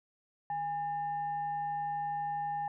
sine tone with frequency modulation, 819 Hz, G#5, 24 cents flat, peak -32 dBFS, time 0.5-2.68 s, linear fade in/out 2 ms, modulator 971 Hz, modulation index 0.28, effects none

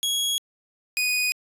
sawtooth tone pair in turn, 3322 / 2482 Hz, G#7 / D#7, 0 / -5 cents, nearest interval perfect fourth, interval 505 cents, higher first, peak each -19 / -18 dBFS, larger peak second, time 0.03-0.38 / 0.97-1.32 s, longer neither, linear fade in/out 0 ms, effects resampled to 32000 Hz

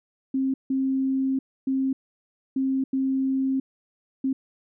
sine tone bursts at uneven times, 266.3 Hz, C4, 31 cents sharp, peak -21 dBFS, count 6, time 0.34-0.54 / 0.7-1.39 / 1.67-1.93 / 2.56-2.84 / 2.93-3.6 / 4.24-4.33 s, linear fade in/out 5 ms, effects none

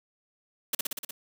white noise with echo, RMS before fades -27 dBFS, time 0.73-0.75 s, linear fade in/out 5 ms, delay 60 ms, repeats 6, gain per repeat -2 dB, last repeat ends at 1.11 s, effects none

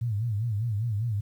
sine tone with vibrato, 110.1 Hz, A2, 2 cents sharp, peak -25 dBFS, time 0.01-1.21 s, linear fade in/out 10 ms, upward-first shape sine, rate 5 Hz, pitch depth 160 cents each way, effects 10-bit

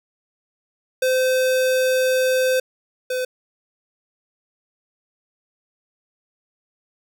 square tone pair in turn, 515 / 507.9 Hz, C5 / B4, -28 / +48 cents, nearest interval unison, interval 24 cents, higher first, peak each -17 / -22 dBFS, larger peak first, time 1.02-2.6 / 3.1-3.25 s, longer first, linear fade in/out 5 ms, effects none

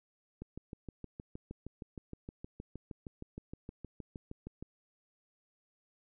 click train, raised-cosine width 3 ms, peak -30 dBFS, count 28, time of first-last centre 0.42-4.626 s, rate 6.42 Hz, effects none

